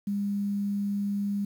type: tone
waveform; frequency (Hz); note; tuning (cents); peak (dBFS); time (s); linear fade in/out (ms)
sine; 201.9; G#3; -49; -26; 0.07-1.45; 5
effects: 9-bit